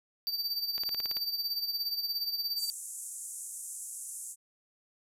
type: tone with tremolo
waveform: square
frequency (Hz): 4639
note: D8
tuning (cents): -22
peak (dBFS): -29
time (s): 0.27-2.7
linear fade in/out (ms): 0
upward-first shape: sine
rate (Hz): 17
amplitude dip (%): 65
type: click train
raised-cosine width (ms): 0.2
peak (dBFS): -24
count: 8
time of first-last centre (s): 0.78-1.169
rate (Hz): 18
type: band-pass noise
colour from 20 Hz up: pink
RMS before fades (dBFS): -42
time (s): 2.56-4.36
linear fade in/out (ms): 50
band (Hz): 7100 to 11000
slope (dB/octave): 48
effects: none